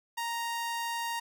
sawtooth tone, 932.3 Hz, A#5, in tune, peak -28 dBFS, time 0.17-1.2 s, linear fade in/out 10 ms, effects none

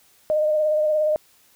sine tone with vibrato, 612 Hz, D#5, 29 cents flat, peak -17 dBFS, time 0.3-1.16 s, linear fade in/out 0 ms, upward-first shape triangle, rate 17 Hz, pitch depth 33 cents each way, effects white hiss -57 dBFS RMS until 1.55 s

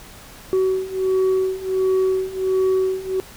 sine beating tone pair, 376.2 / 377.6 Hz, F#4 / F#4, +29 / +35 cents, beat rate 1.4 Hz, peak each -19 / -17 dBFS, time 0.53-3.2 s, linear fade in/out 0 ms, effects tanh soft clip ceiling -14 dBFS + pink hiss -42 dBFS RMS until 3.36 s

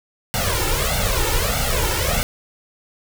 pink noise with flanger, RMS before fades -20 dBFS, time 0.34-2.23 s, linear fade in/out 0 ms, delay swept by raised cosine 1.4 to 2.26 ms, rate 1.6 Hz, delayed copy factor +1, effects none

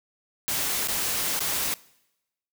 white noise with dropouts, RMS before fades -27 dBFS, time 0.48-1.74 s, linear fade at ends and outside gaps 0 ms, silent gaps 0.873-0.885 / 1.392-1.405 s, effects noise-tail reverb RT60 0.9 s tail -22 dB re dry

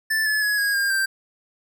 square tone with pitch steps, 1760 / 1720.8 / 1682.5 / 1645 / 1608.3 / 1572.5 Hz, A6 / A6 / G#6 / G#6 / G6 / G6, 0 / -39 / +22 / -17 / +44 / +5 cents, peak -20 dBFS, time 0.1-1.06 s, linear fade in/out 10 ms, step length 160 ms, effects none

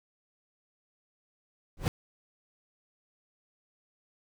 brown noise with exponential growth, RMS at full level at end -17 dBFS, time 1.77-1.88 s, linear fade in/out 1 ms, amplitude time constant 23 ms, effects none

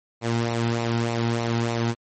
sawtooth tone with flanger, 116.54 Hz, A#2, in tune, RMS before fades -24 dBFS, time 0.21-1.95 s, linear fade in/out 50 ms, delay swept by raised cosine 0.6 to 1.8 ms, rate 3.3 Hz, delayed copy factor -0.55, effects low-pass 9000 Hz 12 dB/octave + MP3 32 kbps

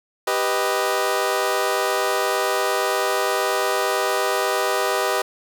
20% pulse chord, G augmented, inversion none, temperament equal, 392 / 493.9 / 622.3 Hz, G4 / B4 / D#5, 0 / 0 / 0 cents, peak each -19 dBFS, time 0.27-5.22 s, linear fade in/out 5 ms, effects none

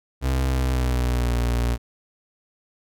35% pulse tone with pitch glide, 65.41 to 59.64 Hz, C2 to A#1, 0 to +40 cents, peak -18 dBFS, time 0.21-1.78 s, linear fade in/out 50 ms, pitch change -160 cents, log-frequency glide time 0.47-1.34 s, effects none

